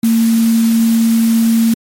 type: tone in noise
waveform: sine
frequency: 227.6 Hz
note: A#3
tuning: 41 cents flat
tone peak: -8 dBFS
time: 0.03-1.74 s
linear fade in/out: 5 ms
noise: white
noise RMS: -26 dBFS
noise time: 0.03-1.74 s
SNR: +15 dB
effects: MP3 64 kbps